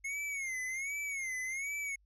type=tone with vibrato; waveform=square; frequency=2159 Hz; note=C#7; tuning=46 cents flat; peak=-36 dBFS; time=0.04-1.96 s; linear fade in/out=10 ms; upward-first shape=sine; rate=1.3 Hz; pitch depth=120 cents each way; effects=added 50 Hz sine -65 dBFS peak until 2.05 s + low-pass 11000 Hz 12 dB/octave